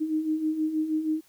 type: beating tone pair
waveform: sine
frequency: 307.2 / 313.5 Hz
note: D#4 / D#4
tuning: -22 / +13 cents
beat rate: 6.3 Hz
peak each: -32 / -25 dBFS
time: 0-1.21 s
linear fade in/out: 20 ms
effects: white hiss -61 dBFS RMS until 1.28 s